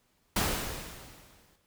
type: noise with exponential decay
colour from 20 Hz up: pink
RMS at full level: -26 dBFS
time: 0.36-1.56 s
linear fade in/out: 5 ms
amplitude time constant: 260 ms
effects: pink hiss -71 dBFS RMS until 1.66 s